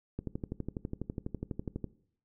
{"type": "click train", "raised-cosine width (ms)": 3, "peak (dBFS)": -22, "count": 21, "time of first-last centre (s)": [0.19, 1.843], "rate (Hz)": 12.1, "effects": ["noise-tail reverb RT60 0.6 s tail -19 dB re dry"]}